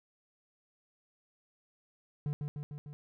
triangle tone with echo, 146.83 Hz, D3, in tune, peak -29 dBFS, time 2.26-2.33 s, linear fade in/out 0 ms, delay 150 ms, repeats 4, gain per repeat -3 dB, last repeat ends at 2.93 s, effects none

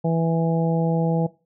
harmonic tone, 164.81 Hz, E3, in tune, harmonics 1 / 2 / 3 / 4 / 5, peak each -20 / -30 / -25 / -29 / -31 dBFS, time 0.04-1.27 s, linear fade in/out 10 ms, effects noise-tail reverb RT60 0.3 s tail -20 dB re dry

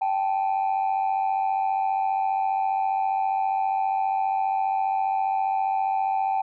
sine tone pair together, 775 / 869.9 Hz, G5 / A5, -20 / -20 cents, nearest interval major second, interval 200 cents, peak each -21 / -25 dBFS, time 0.01-6.42 s, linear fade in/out 10 ms, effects tanh soft clip ceiling -18 dBFS

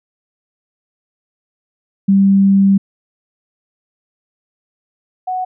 sine tone pair in turn, 196 / 740 Hz, G3 / F#5, 0 / 0 cents, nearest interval octave + major seventh, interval 2300 cents, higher second, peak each -7 / -17 dBFS, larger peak first, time 2.08-2.78 / 5.27-5.45 s, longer first, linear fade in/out 10 ms, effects none

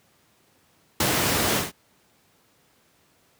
pink noise with ADSR envelope, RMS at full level -20 dBFS, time 1-1.72 s, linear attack 4 ms, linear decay 46 ms, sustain -2 dB, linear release 170 ms, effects pink hiss -62 dBFS RMS until 3.39 s + high-pass 100 Hz 12 dB/octave

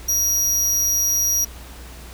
40% pulse tone, 5750 Hz, F8, 50 cents sharp, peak -16 dBFS, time 0.08-1.45 s, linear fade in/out 10 ms, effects added 60 Hz sine -37 dBFS peak until 2.13 s + pink hiss -42 dBFS RMS until 2.13 s

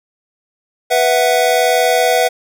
square chord, B suspended fourth, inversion none, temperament equal, 493.9 / 659.3 / 740 Hz, B4 / E5 / F#5, 0 / 0 / 0 cents, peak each -16 dBFS, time 0.9-2.29 s, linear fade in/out 20 ms, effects none

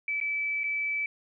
sine tone with dropouts, 2307 Hz, D7, 31 cents flat, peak -27 dBFS, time 0.08-1.06 s, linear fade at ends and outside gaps 2 ms, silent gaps 0.202-0.212 / 0.635-0.64 s, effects none

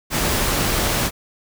pink noise, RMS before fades -20 dBFS, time 0.1-1.11 s, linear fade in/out 50 ms, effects none

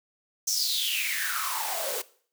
white noise with high-pass filter sweep, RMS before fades -29 dBFS, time 0.47-2.02 s, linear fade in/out 10 ms, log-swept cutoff 6100 to 440 Hz, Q 8.7, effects noise-tail reverb RT60 0.5 s tail -19 dB re dry

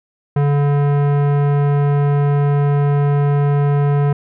sine tone with tanh clipping, 143.5 Hz, D3, 40 cents flat, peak -14 dBFS, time 0.36-4.13 s, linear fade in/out 5 ms, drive 18 dB, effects none

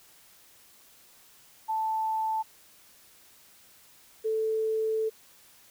sine tone pair in turn, 880 / 440 Hz, A5 / A4, 0 / 0 cents, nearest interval octave, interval 1200 cents, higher first, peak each -26 / -25 dBFS, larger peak second, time 1.68-2.43 / 4.24-5.1 s, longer second, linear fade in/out 20 ms, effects white hiss -57 dBFS RMS until 5.7 s

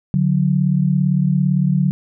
sine tone pair together, 145.17 / 182.9 Hz, D3 / F#3, -20 / -20 cents, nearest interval major third, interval 400 cents, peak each -16 dBFS, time 0.14-1.91 s, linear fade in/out 0 ms, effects none

